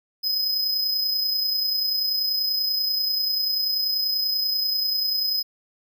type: tone with amplitude modulation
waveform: square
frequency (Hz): 5050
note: D#8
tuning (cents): +25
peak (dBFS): -20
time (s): 0.23-5.43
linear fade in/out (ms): 20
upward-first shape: sine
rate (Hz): 30.3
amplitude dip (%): 40
effects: none